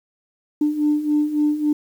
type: beating tone pair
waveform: sine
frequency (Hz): 295.9 / 299.5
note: D4 / D4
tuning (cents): +13 / +34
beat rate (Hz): 3.6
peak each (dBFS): -22 / -17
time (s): 0.61-1.73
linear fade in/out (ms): 5
effects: tanh soft clip ceiling -10 dBFS + 8-bit